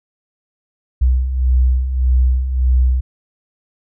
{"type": "beating tone pair", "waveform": "sine", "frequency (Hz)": [62, 63.7], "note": ["B1", "C2"], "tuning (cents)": [7, -46], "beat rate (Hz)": 1.7, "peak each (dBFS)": [-19, -12], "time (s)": [1.01, 3.01], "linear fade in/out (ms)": 10, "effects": []}